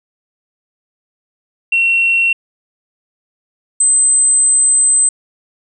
sine tone pair in turn, 2725 / 8166 Hz, F7 / C9, -43 / -43 cents, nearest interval octave + perfect fifth, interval 1900 cents, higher second, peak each -9 / -7 dBFS, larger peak second, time 1.72-2.33 / 3.8-5.09 s, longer second, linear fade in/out 5 ms, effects tanh soft clip ceiling -4 dBFS

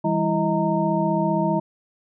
sine tone cluster, 164.6 / 199.9 / 329.5 / 632 / 921 Hz, E3 / G3 / E4 / D#5 / A#5, -2 / +34 / -1 / +27 / -21 cents, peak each -25 dBFS, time 0.04-1.6 s, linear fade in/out 10 ms, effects none

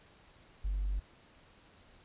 sine tone with hard clipping, 48 Hz, G1, 36 cents flat, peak -31 dBFS, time 0.64-1 s, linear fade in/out 10 ms, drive 1 dB, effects pink hiss -61 dBFS RMS until 2.04 s + resampled to 8000 Hz

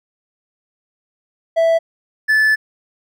triangle tone pair in turn, 659.3 / 1740.9 Hz, E5 / A6, 0 / -19 cents, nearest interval octave + perfect fourth, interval 1681 cents, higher second, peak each -9 dBFS, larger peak neither, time 1.56-1.79 / 2.28-2.56 s, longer second, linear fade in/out 20 ms, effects none

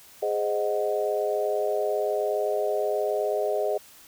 sine chord, Ab dominant seventh, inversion none, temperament equal, 415.3 / 523.3 / 622.3 / 740 Hz, Ab4 / C5 / Eb5 / Gb5, 0 / 0 / 0 / 0 cents, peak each -27 / -31 / -27 / -33 dBFS, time 0.22-3.78 s, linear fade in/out 10 ms, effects white hiss -51 dBFS RMS until 4.07 s

